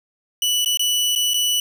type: tone with dropouts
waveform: sawtooth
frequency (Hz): 2960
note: F#7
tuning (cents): 0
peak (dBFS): -14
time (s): 0.42-1.6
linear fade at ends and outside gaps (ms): 2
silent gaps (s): 0.647-0.659 / 0.773-0.794 / 1.152-1.159 / 1.336-1.342
effects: none

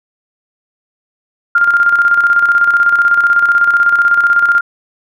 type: tone with tremolo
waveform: sine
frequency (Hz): 1400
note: F6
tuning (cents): +4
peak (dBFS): -5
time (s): 1.55-4.61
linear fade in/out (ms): 5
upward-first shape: square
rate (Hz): 16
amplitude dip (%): 50
effects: none

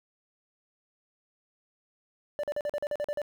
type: tone bursts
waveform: triangle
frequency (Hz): 587.3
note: D5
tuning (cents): 0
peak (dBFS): -26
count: 10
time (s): 2.39-3.217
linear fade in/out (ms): 0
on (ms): 44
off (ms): 43
effects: 10-bit

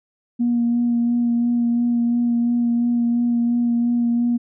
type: tone with vibrato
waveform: sine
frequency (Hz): 237.7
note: A#3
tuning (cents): +34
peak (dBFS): -15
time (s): 0.39-4.38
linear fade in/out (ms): 20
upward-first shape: sine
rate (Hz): 2.9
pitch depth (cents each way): 16
effects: tanh soft clip ceiling -11 dBFS

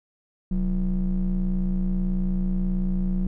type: ring-modulated tone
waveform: triangle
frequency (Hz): 77.78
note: D#2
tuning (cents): 0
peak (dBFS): -16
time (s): 0.51-3.27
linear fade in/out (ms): 5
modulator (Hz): 107
effects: none

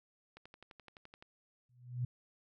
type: click train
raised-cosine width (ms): 0.3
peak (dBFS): -37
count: 11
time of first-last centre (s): 0.37-1.225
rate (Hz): 11.7
type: tone with exponential growth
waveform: sine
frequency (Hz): 123.47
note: B2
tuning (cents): 0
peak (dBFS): -30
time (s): 1.69-2.05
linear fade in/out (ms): 5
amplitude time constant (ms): 77
effects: none

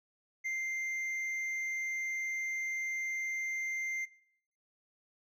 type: tone with hard clipping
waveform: sine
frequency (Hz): 2093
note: C7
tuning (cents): 0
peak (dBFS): -34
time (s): 0.44-4.06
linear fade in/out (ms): 20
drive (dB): 4
effects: noise-tail reverb RT60 0.7 s tail -21 dB re dry

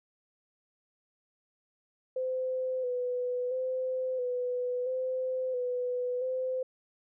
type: tone with vibrato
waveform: sine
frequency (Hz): 505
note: B4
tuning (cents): +39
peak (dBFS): -29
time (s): 2.16-6.63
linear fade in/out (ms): 5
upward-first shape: square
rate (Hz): 0.74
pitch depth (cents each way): 32
effects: none

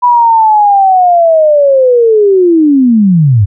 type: linear sweep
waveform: sine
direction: down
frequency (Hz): 987.8 to 92.5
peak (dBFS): -3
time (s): 0.02-3.46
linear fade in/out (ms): 20
effects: none

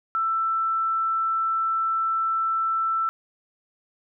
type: tone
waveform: sine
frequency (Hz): 1330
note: E6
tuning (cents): +15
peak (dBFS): -21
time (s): 0.15-3.09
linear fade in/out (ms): 0
effects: none

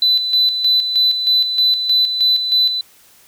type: tone with tremolo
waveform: sine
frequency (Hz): 4000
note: B7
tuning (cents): +21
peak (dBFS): -9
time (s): 0.02-2.81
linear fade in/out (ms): 2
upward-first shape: square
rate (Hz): 3.2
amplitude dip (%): 60
effects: tanh soft clip ceiling -7 dBFS + white hiss -49 dBFS RMS until 3.27 s

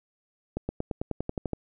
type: accelerating click train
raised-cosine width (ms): 2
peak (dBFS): -16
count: 11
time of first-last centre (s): 0.57-1.533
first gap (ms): 120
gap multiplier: 0.95
effects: none

